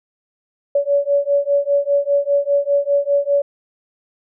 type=beating tone pair; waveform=sine; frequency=565 / 570 Hz; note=C#5 / C#5; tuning=+33 / +48 cents; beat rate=5 Hz; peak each=-17 dBFS; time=0.75-3.42 s; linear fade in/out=5 ms; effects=none